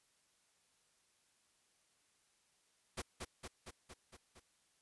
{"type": "noise with echo", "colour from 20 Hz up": "pink", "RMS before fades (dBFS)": -42, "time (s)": [2.97, 3.02], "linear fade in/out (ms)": 10, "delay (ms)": 230, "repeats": 6, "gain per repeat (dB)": -3, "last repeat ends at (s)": 4.4, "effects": ["white hiss -75 dBFS RMS until 4.81 s", "resampled to 24000 Hz"]}